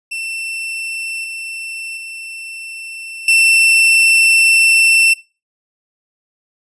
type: tone with level steps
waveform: 40% pulse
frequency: 2687 Hz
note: E7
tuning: 33 cents sharp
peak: -20 / -23 / -26 / -7 dBFS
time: 0.11-5.14 s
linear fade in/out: 10 ms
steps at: 1.24 / 1.97 / 3.28 s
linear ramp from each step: 2 ms
effects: noise-tail reverb RT60 0.3 s tail -20 dB re dry + resampled to 24000 Hz